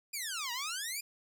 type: exponential two-way sweep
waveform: 10% pulse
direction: down then up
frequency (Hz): 2477 to 930 to 2477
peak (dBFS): -27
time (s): 0.13-1.01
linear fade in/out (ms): 10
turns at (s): 0.52
effects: none